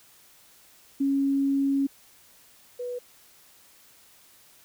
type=tone pair in turn; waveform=sine; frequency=275.8 / 491.4 Hz; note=C#4 / B4; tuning=-9 / -9 cents; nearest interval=minor seventh; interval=1000 cents; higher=second; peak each=-21 / -30 dBFS; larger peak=first; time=1-1.87 / 2.79-2.99 s; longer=first; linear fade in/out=10 ms; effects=white hiss -56 dBFS RMS until 4.64 s